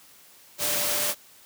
sine tone in noise, 591 Hz, D5, 11 cents sharp, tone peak -35 dBFS, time 0.58-1.15 s, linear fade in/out 50 ms, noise white, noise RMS -26 dBFS, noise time 0.58-1.15 s, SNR -12 dB, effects white hiss -53 dBFS RMS until 1.45 s + high-pass 80 Hz 12 dB/octave

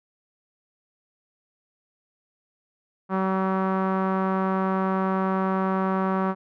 sawtooth tone with low-pass filter, 190 Hz, F#3, 46 cents sharp, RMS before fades -24 dBFS, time 3.09-6.35 s, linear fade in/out 50 ms, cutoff 1200 Hz, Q 2.7, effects none

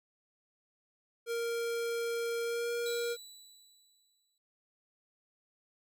square tone with pitch glide, 466.2 to 472.7 Hz, A#4 to A#4, 0 to +24 cents, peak -33 dBFS, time 1.26-3.17 s, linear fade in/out 50 ms, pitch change +24 cents, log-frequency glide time 2.44-2.72 s
25% pulse tone with exponential decay, 3951 Hz, B7, in tune, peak -35 dBFS, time 2.86-4.38 s, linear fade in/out 2 ms, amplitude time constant 330 ms
effects none

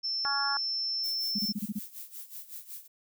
sine tone, 5340 Hz, E8, 22 cents sharp, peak -29 dBFS, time 0.03-1.53 s, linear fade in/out 20 ms
harmonic tone, 279.7 Hz, C#4, 16 cents sharp, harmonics 3 / 4 / 5 / 6, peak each -35 / -35 / -33 / -38 dBFS, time 0.25-0.57 s, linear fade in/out 0 ms
violet noise with tremolo, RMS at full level -41 dBFS, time 1.03-2.88 s, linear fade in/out 20 ms, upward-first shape sine, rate 5.4 Hz, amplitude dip 80%
sine tone bursts, 207.7 Hz, G#3, in tune, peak -29 dBFS, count 7, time 1.35-1.792 s, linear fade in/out 10 ms, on 40 ms, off 27 ms
effects none

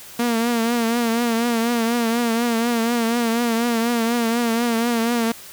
sawtooth tone with vibrato, 233.1 Hz, A#3, in tune, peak -14 dBFS, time 0.19-5.32 s, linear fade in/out 5 ms, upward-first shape triangle, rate 4.1 Hz, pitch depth 71 cents each way, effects white hiss -40 dBFS RMS until 5.52 s

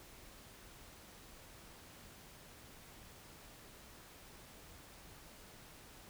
silence, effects pink hiss -57 dBFS RMS until 6.09 s

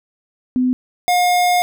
sine / square tone pair in turn, 252.8 / 715 Hz, B3 / F5, +41 / +41 cents, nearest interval octave + tritone, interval 1800 cents, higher second, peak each -13 dBFS, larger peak neither, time 0.56-0.73 / 1.08-1.62 s, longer second, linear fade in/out 0 ms, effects none

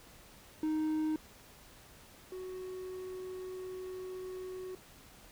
triangle tone pair in turn, 311.1 / 370.8 Hz, D#4 / F#4, 0 / +4 cents, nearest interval minor third, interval 304 cents, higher second, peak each -28 / -38 dBFS, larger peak first, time 0.63-1.16 / 2.32-4.75 s, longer second, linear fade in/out 2 ms, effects pink hiss -57 dBFS RMS until 5.31 s

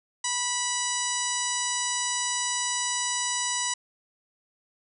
harmonic tone, 980 Hz, B5, 14 cents flat, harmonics 1 / 2 / 3 / 4 / 5 / 6 / 7 / 8 / 9, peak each -33 / -35 / -36 / -36 / -38 / -33 / -37 / -32 / -36 dBFS, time 0.24-3.74 s, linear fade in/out 5 ms, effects none

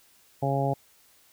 harmonic tone, 137.8 Hz, C#3, 10 cents flat, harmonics 1 / 2 / 3 / 4 / 5 / 6, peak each -27 / -33 / -33 / -31 / -30 / -32 dBFS, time 0.42-0.74 s, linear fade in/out 10 ms, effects white hiss -60 dBFS RMS until 1.32 s

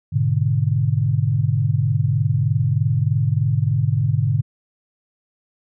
sine chord, G# diminished, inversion none, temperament equal, 103.83 / 123.47 / 146.83 Hz, G#2 / B2 / D3, 0 / 0 / 0 cents, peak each -20 dBFS, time 0.12-4.42 s, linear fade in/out 20 ms, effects none

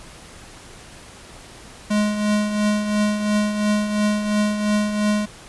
square tone with tremolo, 209.5 Hz, G#3, 15 cents sharp, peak -16 dBFS, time 1.9-5.26 s, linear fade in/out 10 ms, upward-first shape triangle, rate 2.9 Hz, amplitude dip 60%, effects pink hiss -42 dBFS RMS until 5.48 s + resampled to 24000 Hz

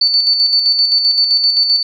sine tone with tremolo, 4500 Hz, C#8, 25 cents sharp, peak -8 dBFS, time 0.01-1.83 s, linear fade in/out 5 ms, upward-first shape square, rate 7.7 Hz, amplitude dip 45%, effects none

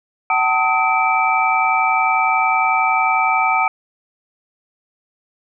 sine tone cluster, 758 / 889 / 1266 / 2326 Hz, F#5 / A5 / D#6 / D7, +42 / +18 / +30 / -17 cents, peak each -19 dBFS, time 0.3-3.68 s, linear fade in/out 2 ms, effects none

